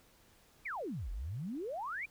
sine exponential two-way sweep, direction down then up, 2489 to 41.2 to 2489 Hz, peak -37 dBFS, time 0.65-2.06 s, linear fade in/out 10 ms, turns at 1.11 s, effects pink hiss -65 dBFS RMS until 2.1 s

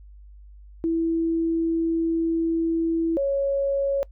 sine tone pair in turn, 329.6 / 554.3 Hz, E4 / C#5, 0 / 0 cents, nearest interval major sixth, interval 900 cents, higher second, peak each -20 dBFS, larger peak neither, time 0.84-3.17 / 3.17-4.03 s, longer first, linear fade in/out 0 ms, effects noise-tail reverb RT60 0.1 s tail -23 dB re dry + added 50 Hz sine -43 dBFS peak until 4.11 s

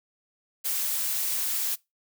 blue noise, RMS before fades -28 dBFS, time 0.64-1.76 s, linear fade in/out 20 ms, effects noise-tail reverb RT60 0.2 s tail -22 dB re dry

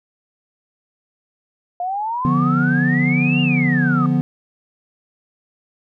sine exponential two-way sweep, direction up then down, 698.5 to 2837 to 1197 Hz, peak -20 dBFS, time 1.8-4.06 s, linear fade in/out 2 ms, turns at 3.41 s
triangle chord, B diminished, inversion first, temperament equal, 146.83 / 174.61 / 246.9 Hz, D3 / F3 / B3, 0 / 0 / 0 cents, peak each -17 / -18 / -16 dBFS, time 2.25-4.21 s, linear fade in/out 0 ms
effects none

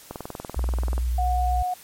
click train, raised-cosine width 1 ms, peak -18 dBFS, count 19, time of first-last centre 0.11-0.98 s, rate 20.7 Hz
sine tone with vibrato, 60.9 Hz, B1, 24 cents flat, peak -21 dBFS, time 0.56-1.63 s, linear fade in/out 10 ms, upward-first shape square, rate 8.6 Hz, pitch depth 22 cents each way
sine tone, 728 Hz, F#5, 28 cents flat, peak -23 dBFS, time 1.18-1.74 s, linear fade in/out 5 ms
effects white hiss -47 dBFS RMS until 1.83 s + MP3 64 kbps

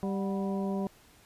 harmonic tone with a mistuned harmonic, 196 Hz, G3, in tune, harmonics 1 / 2 / 3 / 4 / 5, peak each -30 / -36 / -40 / -42 / -44 dBFS, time 0.03-0.87 s, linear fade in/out 0 ms, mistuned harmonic 4, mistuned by -91 cents, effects pink hiss -59 dBFS RMS until 1.25 s + resampled to 32000 Hz

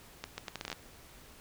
accelerating click train, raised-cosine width 0.2 ms, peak -20 dBFS, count 10, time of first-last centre 0.24-0.728 s, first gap 140 ms, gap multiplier 0.73, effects pink hiss -55 dBFS RMS until 1.4 s

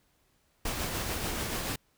pink noise with tremolo, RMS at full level -32 dBFS, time 0.65-1.76 s, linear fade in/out 5 ms, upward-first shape triangle, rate 6.9 Hz, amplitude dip 35%, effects pink hiss -70 dBFS RMS until 1.97 s

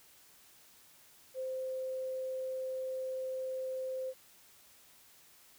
sine tone, 520 Hz, C5, 11 cents flat, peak -35 dBFS, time 1.34-4.14 s, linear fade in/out 50 ms, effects white hiss -61 dBFS RMS until 5.58 s

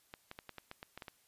clicks, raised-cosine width 0.3 ms, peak -29 dBFS, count 10, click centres 0.139 / 0.314 / 0.389 / 0.493 / 0.583 / 0.714 / 0.829 / 0.976 / 1.022 / 1.082 s, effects white hiss -70 dBFS RMS until 1.27 s + resampled to 32000 Hz

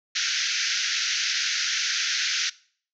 white band-pass noise, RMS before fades -26 dBFS, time 0.15-2.5 s, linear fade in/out 10 ms, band 1400 to 6400 Hz, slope 96 dB/octave, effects noise-tail reverb RT60 0.5 s tail -21 dB re dry

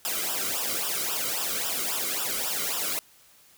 white noise with flanger, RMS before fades -29 dBFS, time 0.05-2.99 s, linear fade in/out 0 ms, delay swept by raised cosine 0.46 to 1.17 ms, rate 3.7 Hz, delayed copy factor -0.9, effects white hiss -57 dBFS RMS until 3.57 s

